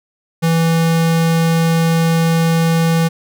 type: tone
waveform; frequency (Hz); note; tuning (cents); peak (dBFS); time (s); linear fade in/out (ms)
square; 164.81; E3; 0; -12; 0.42-3.09; 20
effects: none